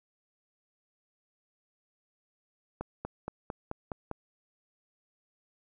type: accelerating click train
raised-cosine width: 1 ms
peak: -21 dBFS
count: 7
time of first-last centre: 2.81-4.113 s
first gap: 240 ms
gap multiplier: 0.96
effects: none